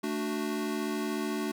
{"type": "chord", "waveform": "square", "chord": "D major", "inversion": "second", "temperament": "equal", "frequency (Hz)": [220, 293.7, 370], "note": ["A3", "D4", "F#4"], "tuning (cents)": [0, 0, 0], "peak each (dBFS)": [-35, -35, -36], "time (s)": [0.03, 1.52], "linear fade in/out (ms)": 10, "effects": []}